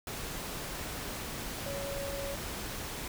sine tone in noise, 558 Hz, C#5, 11 cents sharp, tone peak -37 dBFS, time 1.66-2.35 s, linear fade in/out 2 ms, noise pink, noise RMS -39 dBFS, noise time 0.07-3.08 s, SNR -1 dB, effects none

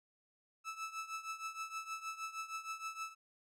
30% pulse tone with tremolo, 1311 Hz, E6, 10 cents flat, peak -35 dBFS, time 0.64-3.15 s, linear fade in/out 50 ms, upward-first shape triangle, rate 6.4 Hz, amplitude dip 85%, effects low-pass 10000 Hz 12 dB/octave + MP3 96 kbps

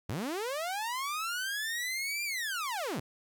sawtooth linear two-way sweep, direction up then down, 80.5 to 2402 to 99.2 Hz, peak -29 dBFS, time 0.09-3 s, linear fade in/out 5 ms, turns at 2.24 s, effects 11-bit

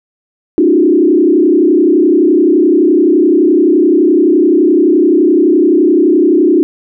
sine tone with frequency modulation, 329.6 Hz, E4, in tune, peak -5 dBFS, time 0.58-6.63 s, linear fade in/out 0 ms, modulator 31.7 Hz, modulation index 1.6, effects none

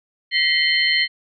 sine tone cluster, 1938 / 2093 / 3076 / 4230 Hz, B6 / C7 / G7 / C8, -33 / 0 / -33 / +18 cents, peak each -21 dBFS, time 0.31-1.08 s, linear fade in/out 50 ms, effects none

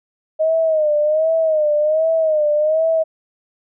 sine tone with vibrato, 622.3 Hz, D#5, in tune, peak -13 dBFS, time 0.39-3.04 s, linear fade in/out 20 ms, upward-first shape sine, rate 1.3 Hz, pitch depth 80 cents each way, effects none

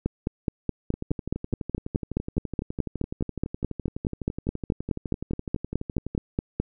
two click trains, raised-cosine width 3 ms, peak -18 / -11 dBFS, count 63 / 32, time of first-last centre 0.94-6.15 / 0.06-6.6 s, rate 11.9 / 4.74 Hz, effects none

